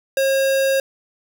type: tone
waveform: square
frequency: 540 Hz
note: C#5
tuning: 45 cents flat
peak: -16 dBFS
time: 0.17-0.8 s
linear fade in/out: 2 ms
effects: none